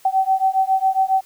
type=beating tone pair; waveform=sine; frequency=762 / 769.3 Hz; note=G5 / G5; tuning=-49 / -33 cents; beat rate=7.3 Hz; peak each=-18 dBFS; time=0.05-1.21 s; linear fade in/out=5 ms; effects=white hiss -51 dBFS RMS until 1.25 s